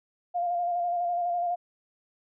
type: tone with vibrato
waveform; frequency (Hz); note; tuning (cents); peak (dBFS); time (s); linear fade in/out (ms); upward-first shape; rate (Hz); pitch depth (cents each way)
sine; 700; F5; +4; -25; 0.34-1.56; 20; square; 12; 25
effects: none